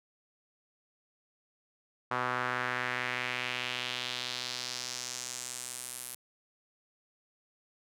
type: tone with band-pass filter sweep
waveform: sawtooth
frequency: 124.8 Hz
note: B2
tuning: 19 cents sharp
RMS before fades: -36 dBFS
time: 2.11-6.15 s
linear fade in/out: 5 ms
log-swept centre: 1200 to 11000 Hz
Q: 2.1
effects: none